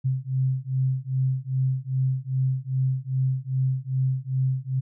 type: beating tone pair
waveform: sine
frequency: 130 / 132.5 Hz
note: C3 / C3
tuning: -11 / +22 cents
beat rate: 2.5 Hz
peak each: -25 dBFS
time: 0.04-4.81 s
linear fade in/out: 20 ms
effects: none

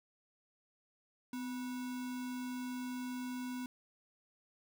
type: tone with sample-and-hold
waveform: sine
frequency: 252.5 Hz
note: B3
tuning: 39 cents sharp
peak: -38 dBFS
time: 1.33-3.66 s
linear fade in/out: 2 ms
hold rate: 1225 Hz
effects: none

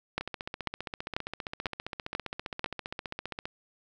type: two click trains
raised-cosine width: 0.3 ms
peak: -19 / -13 dBFS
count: 50 / 6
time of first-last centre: 0.21-3.455 / 0.18-2.643 s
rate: 15.1 / 2.03 Hz
effects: none

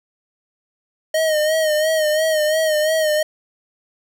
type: tone with vibrato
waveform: square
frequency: 622.3 Hz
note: D#5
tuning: in tune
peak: -16 dBFS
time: 1.14-3.23 s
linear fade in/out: 5 ms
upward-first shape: sine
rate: 2.9 Hz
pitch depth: 53 cents each way
effects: none

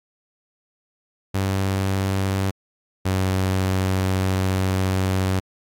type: tone pair in turn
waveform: sawtooth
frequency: 96.5 / 94.35 Hz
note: G2 / F#2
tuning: -27 / +34 cents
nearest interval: unison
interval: 39 cents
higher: first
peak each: -16 / -15 dBFS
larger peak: second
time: 1.34-2.51 / 3.05-5.4 s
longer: second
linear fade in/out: 10 ms
effects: AAC 64 kbps

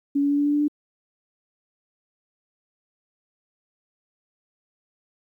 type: tone with pitch steps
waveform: sine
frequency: 282.5 / 284.6 / 286.8 / 288.9 / 291.1 / 293.3 / 295.5 Hz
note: C#4 / C#4 / D4 / D4 / D4 / D4 / D4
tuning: +33 / +46 / -41 / -28 / -15 / -2 / +11 cents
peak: -18 dBFS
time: 0.15-0.682 s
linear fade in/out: 10 ms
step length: 76 ms
effects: 10-bit

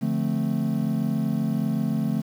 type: chord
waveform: triangle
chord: D minor seventh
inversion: none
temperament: equal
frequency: 146.83 / 174.61 / 220 / 261.6 Hz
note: D3 / F3 / A3 / C4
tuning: 0 / 0 / 0 / 0 cents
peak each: -26 / -27 / -23 / -29 dBFS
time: 0.01-2.22 s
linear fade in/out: 20 ms
effects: 8-bit

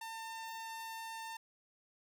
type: tone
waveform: sawtooth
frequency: 901 Hz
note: A5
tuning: 41 cents sharp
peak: -39 dBFS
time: 0.01-1.37 s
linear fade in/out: 5 ms
effects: none

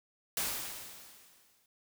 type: noise with exponential decay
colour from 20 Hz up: white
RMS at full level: -32 dBFS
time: 0.37-1.66 s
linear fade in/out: 2 ms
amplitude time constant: 280 ms
effects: none

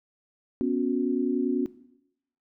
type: chord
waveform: sine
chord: B suspended second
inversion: none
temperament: equal with one note detuned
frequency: 246.9 / 277.2 / 364.5 Hz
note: B3 / C#4 / F#4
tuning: 0 / 0 / -26 cents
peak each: -27 / -27 / -29 dBFS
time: 0.61-1.66 s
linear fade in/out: 0 ms
effects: noise-tail reverb RT60 0.8 s tail -17 dB re dry

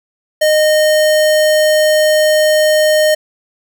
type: tone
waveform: square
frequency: 615 Hz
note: D#5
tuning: 20 cents flat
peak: -9 dBFS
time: 0.41-3.15 s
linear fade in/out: 10 ms
effects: none

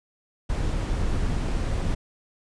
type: noise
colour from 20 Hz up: brown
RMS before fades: -25 dBFS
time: 0.49-1.95 s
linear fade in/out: 10 ms
effects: resampled to 22050 Hz

